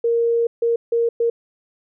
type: tone bursts at uneven times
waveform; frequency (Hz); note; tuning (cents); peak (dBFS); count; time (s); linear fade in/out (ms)
sine; 466.2; A#4; 0; -15; 4; 0.04-0.47 / 0.62-0.76 / 0.92-1.09 / 1.2-1.3; 5
effects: none